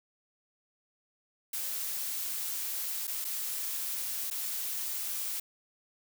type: noise with dropouts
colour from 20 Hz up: blue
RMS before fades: -35 dBFS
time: 1.53-5.4 s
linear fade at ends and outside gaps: 5 ms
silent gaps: 3.071-3.076 / 3.245-3.249 / 4.302-4.31 s
effects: none